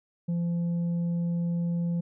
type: tone with tanh clipping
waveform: triangle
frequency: 171.3 Hz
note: F3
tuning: 33 cents flat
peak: -26 dBFS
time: 0.28-2.01 s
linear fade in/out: 10 ms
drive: 8 dB
effects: none